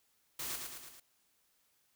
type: noise with echo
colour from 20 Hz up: white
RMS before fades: -40 dBFS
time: 0.39-0.56 s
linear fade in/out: 5 ms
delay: 110 ms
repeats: 4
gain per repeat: -4 dB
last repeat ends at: 1 s
effects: white hiss -74 dBFS RMS until 1.95 s